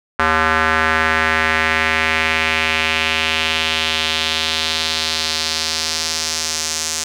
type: tone with band-pass filter sweep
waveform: square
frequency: 79.6 Hz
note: D#2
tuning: 40 cents sharp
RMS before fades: -18 dBFS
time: 0.19-7.04 s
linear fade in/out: 5 ms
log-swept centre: 1400 to 6500 Hz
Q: 2.2
effects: none